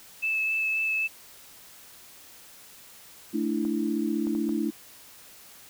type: tone with vibrato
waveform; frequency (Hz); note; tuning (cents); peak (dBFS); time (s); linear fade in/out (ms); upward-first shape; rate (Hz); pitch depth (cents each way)
sine; 2618; E7; -13; -24; 0.22-1.08; 20; sine; 3.8; 11
type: chord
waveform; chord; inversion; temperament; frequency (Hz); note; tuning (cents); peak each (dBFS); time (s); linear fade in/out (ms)
sine; A suspended fourth; none; equal; 220 / 293.7 / 329.6; A3 / D4 / E4; 0 / 0 / 0; -29; 3.33-4.71; 20
type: clicks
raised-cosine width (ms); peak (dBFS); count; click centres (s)
1; -29; 4; 3.651 / 4.27 / 4.351 / 4.492
effects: white hiss -50 dBFS RMS until 5.69 s